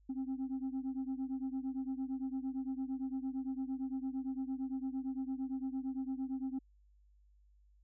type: beating tone pair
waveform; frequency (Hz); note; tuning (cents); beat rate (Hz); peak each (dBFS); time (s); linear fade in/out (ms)
sine; 261.6 / 270.4; C4 / C#4; 0 / -43; 8.8; -36 / -38; 0.09-6.59; 10
effects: tanh soft clip ceiling -33 dBFS + added 50 Hz sine -63 dBFS peak until 7.83 s